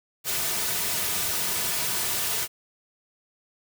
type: noise with comb filter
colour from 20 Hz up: white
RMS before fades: -27 dBFS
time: 0.24-2.48 s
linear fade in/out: 50 ms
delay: 3.7 ms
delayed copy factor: -0.55
effects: none